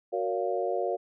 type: chord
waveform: sine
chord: Gb major seventh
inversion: none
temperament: equal with one note detuned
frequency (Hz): 370 / 466.2 / 565.4 / 698.5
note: Gb4 / Bb4 / Db5 / F5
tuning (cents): 0 / 0 / +34 / 0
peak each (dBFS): -32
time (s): 0.12-0.97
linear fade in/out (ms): 20
effects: none